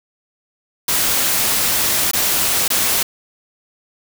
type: noise with dropouts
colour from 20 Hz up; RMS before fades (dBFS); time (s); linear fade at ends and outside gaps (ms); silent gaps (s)
white; -17; 0.88-3.03; 5; 2.113-2.133 / 2.68-2.702
effects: none